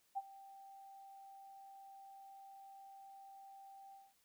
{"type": "tone with ADSR envelope", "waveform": "sine", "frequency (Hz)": 784, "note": "G5", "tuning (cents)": 0, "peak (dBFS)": -35, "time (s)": [0.15, 4.14], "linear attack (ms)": 25, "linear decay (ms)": 36, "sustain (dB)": -19, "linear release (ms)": 210, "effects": ["white hiss -75 dBFS RMS until 4.24 s"]}